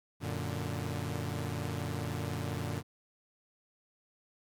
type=chord; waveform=sawtooth; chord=Gb augmented; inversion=none; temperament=equal; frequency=92.5 / 116.54 / 146.83 Hz; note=Gb2 / Bb2 / D3; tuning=0 / 0 / 0 cents; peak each=-34 dBFS; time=0.2-2.83 s; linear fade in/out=50 ms; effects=MP3 96 kbps